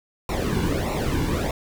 brown noise with flanger, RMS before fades -24 dBFS, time 0.29-1.51 s, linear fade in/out 2 ms, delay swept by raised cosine 0.62 to 1.61 ms, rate 1.6 Hz, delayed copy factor -0.75, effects none

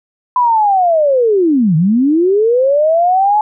sine linear two-way sweep, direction down then up, 1010 to 150 to 859 Hz, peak -8 dBFS, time 0.36-3.41 s, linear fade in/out 2 ms, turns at 1.76 s, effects none

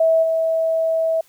sine tone with level steps, 650 Hz, E5, 24 cents flat, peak -12 / -16 dBFS, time 0-1.21 s, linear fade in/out 5 ms, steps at 0.22 s, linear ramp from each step 20 ms, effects white hiss -55 dBFS RMS until 1.28 s

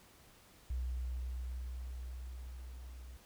sine tone with level ramp, 62.4 Hz, B1, 19 cents sharp, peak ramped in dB -34 to -47 dBFS, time 0.7-3.17 s, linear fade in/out 5 ms, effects pink hiss -62 dBFS RMS until 3.25 s

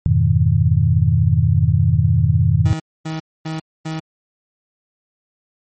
sine chord, F half-diminished seventh, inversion none, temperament equal, 87.31 / 103.83 / 123.47 / 155.56 Hz, F2 / Ab2 / Cb3 / Eb3, 0 / 0 / 0 / 0 cents, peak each -17 dBFS, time 0.06-2.73 s, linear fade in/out 0 ms
30% pulse tone bursts, 158.8 Hz, D#3, 36 cents sharp, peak -20 dBFS, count 4, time 2.65-4 s, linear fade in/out 10 ms, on 150 ms, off 250 ms
effects MP3 32 kbps

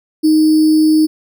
sine tone with sample-and-hold, 311.1 Hz, D#4, in tune, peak -7 dBFS, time 0.23-1.07 s, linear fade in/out 20 ms, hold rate 4900 Hz, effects none

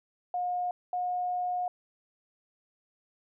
sine tone pair in turn, 717 / 720.6 Hz, F5 / F#5, +45 / -46 cents, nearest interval unison, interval 9 cents, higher second, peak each -28 dBFS, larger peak neither, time 0.34-0.71 / 0.93-1.68 s, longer second, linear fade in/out 2 ms, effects none

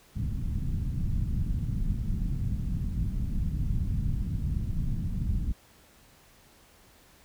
pink low-pass noise, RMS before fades -29 dBFS, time 0.15-5.53 s, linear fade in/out 20 ms, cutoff 190 Hz, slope 24 dB/octave, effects pink hiss -58 dBFS RMS until 7.24 s

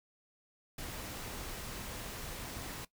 pink noise, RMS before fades -43 dBFS, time 0.78-2.85 s, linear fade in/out 5 ms, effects noise-tail reverb RT60 0.1 s tail -18 dB re dry

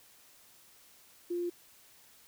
sine tone with quantisation, 349.2 Hz, F4, in tune, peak -31 dBFS, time 1.3-1.5 s, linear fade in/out 10 ms, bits 10, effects white hiss -60 dBFS RMS until 2.27 s

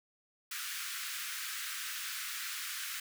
pink high-pass noise, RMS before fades -40 dBFS, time 0.51-3 s, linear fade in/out 5 ms, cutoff 1300 Hz, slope 48 dB/octave, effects none

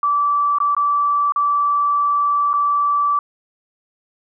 sine tone with dropouts, 1159 Hz, D6, 23 cents flat, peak -14 dBFS, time 0.03-3.19 s, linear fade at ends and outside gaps 2 ms, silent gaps 0.585-0.602 / 0.749-0.766 / 1.322-1.36 / 2.532-2.538 s, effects none

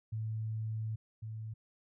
sine tone pair in turn, 110 / 110 Hz, A2 / A2, 0 / 0 cents, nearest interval unison, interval 0 cents, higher neither, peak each -34 / -39 dBFS, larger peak first, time 0.12-0.96 / 1.22-1.54 s, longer first, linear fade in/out 10 ms, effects none

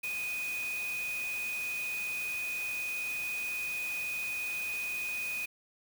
sine tone in noise, 2487 Hz, D#7, 1 cent flat, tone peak -33 dBFS, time 0.03-5.46 s, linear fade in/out 10 ms, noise white, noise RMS -44 dBFS, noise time 0.03-5.46 s, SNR +8 dB, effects none

